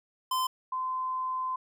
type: tone pair in turn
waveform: square / sine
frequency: 1030 / 1030 Hz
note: C6 / C6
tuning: -28 / -28 cents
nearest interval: unison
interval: 0 cents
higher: neither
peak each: -27 / -29 dBFS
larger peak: first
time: 0.31-0.47 / 0.72-1.56 s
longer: second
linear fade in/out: 5 ms
effects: none